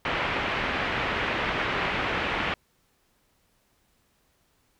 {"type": "low-pass noise", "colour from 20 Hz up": "white", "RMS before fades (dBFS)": -28, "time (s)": [0.05, 2.54], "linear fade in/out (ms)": 2, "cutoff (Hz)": 2600, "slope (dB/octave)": 24, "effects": ["pink hiss -68 dBFS RMS until 4.79 s"]}